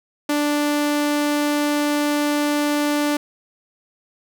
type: tone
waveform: sawtooth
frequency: 293.7 Hz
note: D4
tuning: in tune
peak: -14 dBFS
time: 0.29-3.17 s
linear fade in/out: 5 ms
effects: none